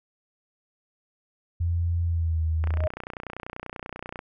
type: tone with pitch glide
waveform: sine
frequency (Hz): 85.3 to 80.05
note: F2 to D#2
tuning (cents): -40 to +50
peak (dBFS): -22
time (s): 1.6-2.87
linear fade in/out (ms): 10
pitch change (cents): -110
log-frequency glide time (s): 2.04-2.42
type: click train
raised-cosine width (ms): 0.5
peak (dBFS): -20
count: 48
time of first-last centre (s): 2.64-4.191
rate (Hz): 30.3
type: tone with exponential growth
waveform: sine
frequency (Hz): 622.3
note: D#5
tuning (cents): 0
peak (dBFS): -22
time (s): 2.7-2.88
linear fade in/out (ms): 5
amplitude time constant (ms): 37
effects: none